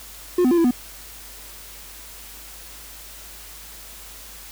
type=tone with pitch steps; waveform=triangle; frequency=357.3 / 252.3 / 345.4 / 333.6 / 246.2 Hz; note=F4 / B3 / F4 / E4 / B3; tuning=+40 / +37 / -19 / +21 / -5 cents; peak=-12 dBFS; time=0.38-0.71 s; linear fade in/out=5 ms; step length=66 ms; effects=added 50 Hz sine -46 dBFS peak until 4.51 s + white hiss -41 dBFS RMS until 4.51 s